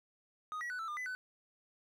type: tone with pitch steps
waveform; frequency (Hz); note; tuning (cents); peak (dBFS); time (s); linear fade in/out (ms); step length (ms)
triangle; 1245 / 1926 / 1489 / 1325 / 1204 / 2005 / 1505; D#6 / B6 / F#6 / E6 / D6 / B6 / F#6; +1 / -44 / +11 / +9 / +43 / +26 / +29; -36; 0.52-1.15; 0; 90
effects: none